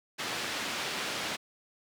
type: band-pass noise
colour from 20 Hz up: white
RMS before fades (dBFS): -35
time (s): 0.18-1.37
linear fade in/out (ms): 20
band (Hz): 140 to 3900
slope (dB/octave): 12
effects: none